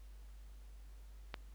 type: click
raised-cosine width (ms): 0.3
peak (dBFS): -24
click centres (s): 1.342
effects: added 50 Hz sine -51 dBFS peak until 1.54 s + pink hiss -69 dBFS RMS until 1.54 s